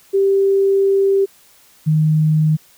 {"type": "tone pair in turn", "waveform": "sine", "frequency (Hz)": [392, 155.22], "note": ["G4", "D#3"], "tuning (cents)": [0, -4], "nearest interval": "octave + major third", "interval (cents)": 1604, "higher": "first", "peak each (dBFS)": -11, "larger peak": "neither", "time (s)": [[0.13, 1.26], [1.86, 2.57]], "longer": "first", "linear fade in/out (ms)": 20, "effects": ["white hiss -50 dBFS RMS until 2.77 s"]}